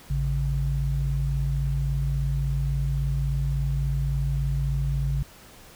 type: tone pair together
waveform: sine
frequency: 55 / 138.59 Hz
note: A1 / C#3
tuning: 0 / 0 cents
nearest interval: octave + major third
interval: 1600 cents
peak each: -25 dBFS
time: 0.1-5.23 s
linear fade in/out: 5 ms
effects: pink hiss -49 dBFS RMS until 5.75 s